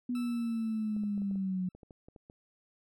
sine linear sweep, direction down, 246.9 to 181.2 Hz, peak -30 dBFS, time 0.09-1.69 s, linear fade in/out 5 ms
20% pulse tone with exponential decay, 1318.5 Hz, E6, in tune, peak -40 dBFS, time 0.15-1.72 s, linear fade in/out 2 ms, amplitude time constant 340 ms
clicks, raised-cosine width 2 ms, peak -38 dBFS, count 12, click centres 0.965 / 1.036 / 1.178 / 1.219 / 1.312 / 1.357 / 1.75 / 1.832 / 1.908 / 2.085 / 2.162 / 2.299 s
effects none

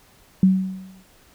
sine tone with exponential decay, 188.6 Hz, F#3, 33 cents sharp, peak -9 dBFS, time 0.43-1.03 s, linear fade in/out 2 ms, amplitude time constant 130 ms, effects pink hiss -54 dBFS RMS until 1.34 s

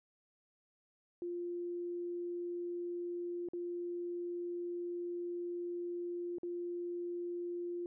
sine tone with dropouts, 349.2 Hz, F4, in tune, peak -37 dBFS, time 1.22-7.86 s, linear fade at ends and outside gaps 1 ms, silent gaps 3.487-3.534 / 6.384-6.432 s, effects none

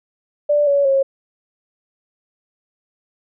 sine tone with pitch steps, 587.3 / 564.7 / 542.9 Hz, D5 / C#5 / C#5, 0 / +32 / -36 cents, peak -12 dBFS, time 0.49-1.03 s, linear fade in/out 10 ms, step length 180 ms, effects none

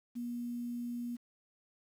sine tone with quantisation, 240 Hz, B3, 49 cents flat, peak -36 dBFS, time 0.15-1.17 s, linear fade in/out 20 ms, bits 10, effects none

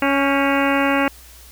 harmonic tone with a mistuned harmonic, 277.8 Hz, C#4, 4 cents sharp, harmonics 1 / 2 / 3 / 4 / 5 / 6 / 7 / 8 / 9 / 10, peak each -19 / -22 / -24 / -25 / -26 / -27 / -27 / -28 / -29 / -29 dBFS, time 0.02-1.08 s, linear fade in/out 2 ms, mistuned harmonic 6, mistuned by -50 cents, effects added 60 Hz sine -44 dBFS peak until 1.51 s + white hiss -45 dBFS RMS until 1.51 s

